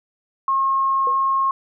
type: tone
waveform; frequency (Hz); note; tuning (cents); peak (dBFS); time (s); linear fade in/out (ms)
sine; 1079; C#6; -47; -16; 0.48-1.51; 2
type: tone with exponential decay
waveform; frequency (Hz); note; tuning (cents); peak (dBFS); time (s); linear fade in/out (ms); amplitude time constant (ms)
sine; 493.1; B4; -3; -24; 1.07-1.21; 1; 29
effects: none